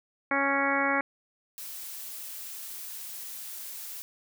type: harmonic tone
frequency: 277.2 Hz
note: C#4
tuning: in tune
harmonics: 1 / 2 / 3 / 4 / 5 / 6 / 7 / 8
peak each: -32 / -32 / -32 / -32 / -32 / -32 / -32 / -32 dBFS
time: 0.31-1.01 s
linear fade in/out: 2 ms
type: noise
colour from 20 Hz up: blue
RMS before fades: -40 dBFS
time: 1.58-4.02 s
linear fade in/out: 0 ms
effects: none